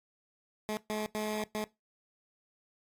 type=tone bursts at uneven times; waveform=15% pulse; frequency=213.7 Hz; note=G#3; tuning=50 cents sharp; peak=-26 dBFS; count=4; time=0.69-0.77 / 0.9-1.06 / 1.15-1.44 / 1.55-1.64 s; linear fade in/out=0 ms; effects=noise-tail reverb RT60 0.2 s tail -20 dB re dry + AAC 48 kbps